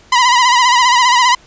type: tone with vibrato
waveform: sawtooth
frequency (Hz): 987.8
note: B5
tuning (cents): 0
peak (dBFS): -4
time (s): 0.12-1.35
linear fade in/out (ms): 5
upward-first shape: sine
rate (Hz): 15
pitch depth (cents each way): 73
effects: pink hiss -45 dBFS RMS until 1.46 s + resampled to 16000 Hz